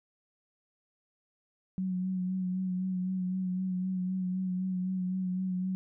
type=tone with vibrato; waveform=sine; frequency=185 Hz; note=F#3; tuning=in tune; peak=-29 dBFS; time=1.78-5.75 s; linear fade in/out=0 ms; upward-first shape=sine; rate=3.9 Hz; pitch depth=29 cents each way; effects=none